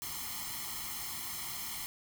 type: noise with comb filter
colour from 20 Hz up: white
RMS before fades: -40 dBFS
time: 0.02-1.86 s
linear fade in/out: 0 ms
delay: 0.95 ms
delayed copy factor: +0.85
effects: none